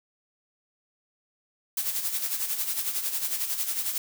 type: noise with tremolo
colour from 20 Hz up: blue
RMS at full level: -27 dBFS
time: 1.77-3.98 s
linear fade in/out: 2 ms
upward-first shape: sine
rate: 11 Hz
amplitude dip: 60%
effects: none